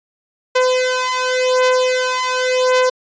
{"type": "beating tone pair", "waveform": "sawtooth", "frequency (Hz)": [508, 508.9], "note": ["B4", "C5"], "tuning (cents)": [49, -48], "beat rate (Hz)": 0.9, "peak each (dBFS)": -13, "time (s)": [0.55, 2.9], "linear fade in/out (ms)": 10, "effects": ["resampled to 16000 Hz"]}